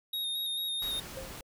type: tone with vibrato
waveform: square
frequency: 3729 Hz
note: A#7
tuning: in tune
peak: -32 dBFS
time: 0.13-1 s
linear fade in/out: 5 ms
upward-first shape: square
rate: 4.5 Hz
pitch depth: 23 cents each way
type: noise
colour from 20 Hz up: pink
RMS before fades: -44 dBFS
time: 0.82-1.41 s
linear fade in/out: 2 ms
type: tone with exponential decay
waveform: sine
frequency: 530 Hz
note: C5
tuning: 22 cents sharp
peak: -36 dBFS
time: 1.17-1.43 s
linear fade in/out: 2 ms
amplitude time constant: 56 ms
effects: none